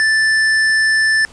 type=tone with tanh clipping; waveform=sine; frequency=1760 Hz; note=A6; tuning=in tune; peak=-13 dBFS; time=0-1.25 s; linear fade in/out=0 ms; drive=14 dB; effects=pink hiss -43 dBFS RMS until 1.32 s + resampled to 22050 Hz